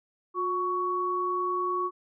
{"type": "tone pair together", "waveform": "sine", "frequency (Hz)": [360, 1117.5], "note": ["F#4", "C#6"], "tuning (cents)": [-47, 14], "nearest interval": "octave + minor sixth", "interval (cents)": 1961, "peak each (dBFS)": [-31, -27], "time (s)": [0.34, 1.91], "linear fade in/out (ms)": 50, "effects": []}